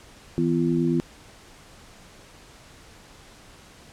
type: tone cluster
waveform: sine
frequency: 162.9 / 252 / 340.9 Hz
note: E3 / B3 / F4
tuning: -20 / +35 / -42 cents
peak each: -24 dBFS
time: 0.38-1 s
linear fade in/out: 0 ms
effects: pink hiss -49 dBFS RMS until 3.92 s + low-pass 9000 Hz 12 dB/octave